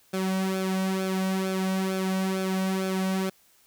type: tone with flanger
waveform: sawtooth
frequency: 189.4 Hz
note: F#3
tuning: 41 cents sharp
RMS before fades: -27 dBFS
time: 0.13-3.3 s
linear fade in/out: 10 ms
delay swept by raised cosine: 1 to 2.4 ms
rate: 2.2 Hz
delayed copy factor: -0.7
effects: white hiss -61 dBFS RMS until 3.66 s